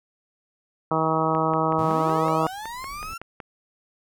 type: harmonic tone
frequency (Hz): 159.5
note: D#3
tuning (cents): +43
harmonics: 1 / 2 / 3 / 4 / 5 / 6 / 7 / 8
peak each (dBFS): -28 / -28 / -28 / -28 / -28 / -28 / -28 / -28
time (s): 0.91-2.47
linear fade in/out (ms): 2
type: click train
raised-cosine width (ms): 0.5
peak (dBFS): -21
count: 12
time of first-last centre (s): 1.35-3.402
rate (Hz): 5.36
type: linear sweep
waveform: 35% pulse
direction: up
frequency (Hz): 79.1 to 1378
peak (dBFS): -31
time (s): 1.78-3.18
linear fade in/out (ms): 10
type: noise with exponential growth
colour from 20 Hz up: brown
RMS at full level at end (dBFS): -40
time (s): 1.8-3.14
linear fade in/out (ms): 5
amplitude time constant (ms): 290
effects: none